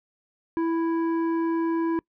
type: tone with hard clipping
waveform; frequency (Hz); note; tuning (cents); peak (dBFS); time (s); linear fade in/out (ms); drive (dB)
triangle; 330.3; E4; +4; -24; 0.57-1.99; 0; 14
effects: noise-tail reverb RT60 0.1 s tail -25 dB re dry + low-pass 2000 Hz 12 dB/octave